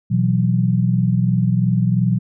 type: chord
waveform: sine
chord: B suspended fourth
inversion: none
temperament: equal with one note detuned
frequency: 121.98 / 164.81 / 185 Hz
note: B2 / E3 / F#3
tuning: -21 / 0 / 0 cents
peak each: -17 / -20 / -18 dBFS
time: 0.1-2.19 s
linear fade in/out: 20 ms
effects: none